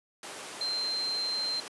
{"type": "tone in noise", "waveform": "sine", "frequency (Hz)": 4136, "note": "C8", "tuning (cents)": -21, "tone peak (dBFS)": -29, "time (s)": [0.61, 1.6], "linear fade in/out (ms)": 2, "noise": "pink", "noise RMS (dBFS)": -40, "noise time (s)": [0.23, 1.68], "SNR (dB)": 8, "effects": ["high-pass 400 Hz 12 dB/octave", "resampled to 24000 Hz"]}